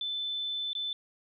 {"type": "tone with dropouts", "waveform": "sine", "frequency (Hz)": 3520, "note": "A7", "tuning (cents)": 0, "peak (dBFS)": -31, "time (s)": [0.01, 0.93], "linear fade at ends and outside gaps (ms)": 2, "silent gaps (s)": [0.732, 0.751], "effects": []}